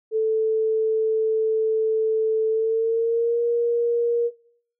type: tone with pitch glide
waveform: sine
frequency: 440 to 471.6 Hz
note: A4 to A#4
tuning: 0 to +20 cents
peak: -18 dBFS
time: 0.11-4.31 s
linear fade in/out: 50 ms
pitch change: +120 cents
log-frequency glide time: 2.49-3.41 s
effects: noise-tail reverb RT60 0.6 s tail -21 dB re dry